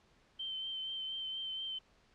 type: tone with vibrato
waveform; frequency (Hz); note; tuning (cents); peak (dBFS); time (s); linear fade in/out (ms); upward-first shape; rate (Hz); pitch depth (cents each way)
sine; 3105; G7; -17; -37; 0.39-1.79; 10; sine; 4.2; 20
effects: pink hiss -68 dBFS RMS until 2.14 s + low-pass 5000 Hz 12 dB/octave